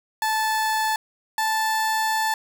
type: tone pair in turn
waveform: 30% pulse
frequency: 873 / 878.6 Hz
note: A5 / A5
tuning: -14 / -3 cents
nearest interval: unison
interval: 11 cents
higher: second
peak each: -18 dBFS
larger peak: neither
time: 0.22-0.96 / 1.38-2.34 s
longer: second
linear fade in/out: 2 ms
effects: none